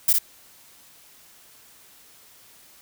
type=noise with echo; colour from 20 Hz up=violet; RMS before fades=-17 dBFS; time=0.08-0.13 s; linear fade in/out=5 ms; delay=57 ms; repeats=1; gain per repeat=-3 dB; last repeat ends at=0.187 s; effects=white hiss -52 dBFS RMS until 2.81 s